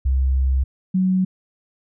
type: tone pair in turn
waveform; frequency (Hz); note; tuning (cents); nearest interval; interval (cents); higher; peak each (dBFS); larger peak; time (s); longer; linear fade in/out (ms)
sine; 65.9 / 186.39; C2 / F#3; +13 / +13; octave + tritone; 1800; second; -15; neither; 0.05-0.64 / 0.94-1.25; first; 10
effects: none